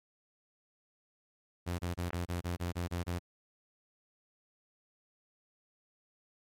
sawtooth tone bursts, 87.6 Hz, F2, 6 cents sharp, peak -29 dBFS, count 10, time 1.66-3.194 s, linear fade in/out 20 ms, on 130 ms, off 26 ms
clicks, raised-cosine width 0.5 ms, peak -22 dBFS, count 2, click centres 2.105 / 2.133 s
effects MP3 64 kbps

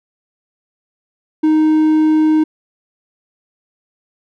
triangle tone with hard clipping, 311.1 Hz, D#4, in tune, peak -10 dBFS, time 1.43-2.44 s, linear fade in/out 10 ms, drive 6 dB, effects none

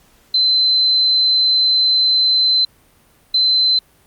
sine tone bursts at uneven times, 4065 Hz, B7, 49 cents sharp, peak -11 dBFS, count 2, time 0.34-2.65 / 3.34-3.79 s, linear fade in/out 5 ms, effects pink hiss -53 dBFS RMS until 4.06 s + Opus 48 kbps

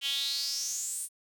sawtooth tone with high-pass filter sweep, 277.2 Hz, C#4, in tune, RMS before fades -33 dBFS, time 0.01-1.09 s, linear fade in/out 50 ms, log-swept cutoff 3000 to 9400 Hz, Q 7, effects none

